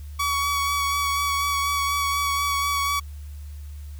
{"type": "tone with vibrato", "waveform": "sawtooth", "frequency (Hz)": 1130, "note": "C#6", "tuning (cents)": 33, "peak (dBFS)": -18, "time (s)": [0.19, 3], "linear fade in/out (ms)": 10, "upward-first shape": "sine", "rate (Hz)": 4.1, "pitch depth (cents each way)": 17, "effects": ["added 73 Hz sine -34 dBFS peak until 3.99 s", "white hiss -55 dBFS RMS until 3.99 s"]}